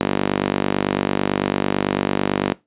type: tone with high-pass filter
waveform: sawtooth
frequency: 49 Hz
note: G1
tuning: in tune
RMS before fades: -21 dBFS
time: 0-2.54 s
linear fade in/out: 10 ms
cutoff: 260 Hz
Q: 1.2
effects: noise-tail reverb RT60 0.2 s tail -19 dB re dry + resampled to 8000 Hz